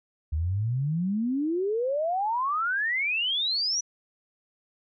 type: exponential sweep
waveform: sine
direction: up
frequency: 73.42 to 5970 Hz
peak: -24 dBFS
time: 0.32-3.81 s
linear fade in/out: 10 ms
effects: none